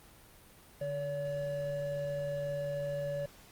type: tone pair together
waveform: triangle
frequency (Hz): 146.34 / 570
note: D3 / C#5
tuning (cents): -6 / +48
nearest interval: 2 octaves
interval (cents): 2354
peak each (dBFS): -38 / -32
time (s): 0.81-3.26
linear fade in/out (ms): 5
effects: pink hiss -57 dBFS RMS until 3.51 s + Opus 32 kbps